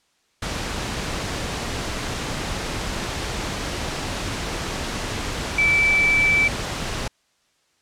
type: tone in noise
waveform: sine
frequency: 2317 Hz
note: D7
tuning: 24 cents flat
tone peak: -15 dBFS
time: 5.58-6.48 s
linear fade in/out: 5 ms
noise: pink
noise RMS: -27 dBFS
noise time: 0.42-7.08 s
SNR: +9 dB
effects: white hiss -65 dBFS RMS until 7.81 s + low-pass 7000 Hz 12 dB/octave